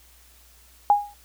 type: tone with exponential decay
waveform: sine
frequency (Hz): 821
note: G#5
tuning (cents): -20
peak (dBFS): -10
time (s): 0.9-1.14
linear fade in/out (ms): 1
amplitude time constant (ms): 52
effects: added 60 Hz sine -55 dBFS peak until 1.24 s + white hiss -55 dBFS RMS until 1.24 s